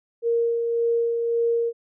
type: tone with tremolo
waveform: sine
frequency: 466.2 Hz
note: A#4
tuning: in tune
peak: -18 dBFS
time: 0.22-1.73 s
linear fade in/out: 50 ms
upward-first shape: sine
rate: 1.8 Hz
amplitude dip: 35%
effects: none